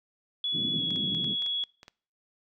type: tone with pitch glide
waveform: sine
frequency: 3396 to 3357 Hz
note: G#7 to G#7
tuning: +38 to +18 cents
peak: -27 dBFS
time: 0.44-1.64 s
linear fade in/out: 2 ms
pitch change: -20 cents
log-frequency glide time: 0.74-0.82 s
type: band-pass noise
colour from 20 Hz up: white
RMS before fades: -36 dBFS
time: 0.52-1.36 s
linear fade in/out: 50 ms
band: 140 to 260 Hz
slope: 24 dB/octave
type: clicks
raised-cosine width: 0.2 ms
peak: -29 dBFS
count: 9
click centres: 0.906 / 0.96 / 1.148 / 1.244 / 1.422 / 1.463 / 1.638 / 1.831 / 1.881 s
effects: noise-tail reverb RT60 0.5 s tail -24 dB re dry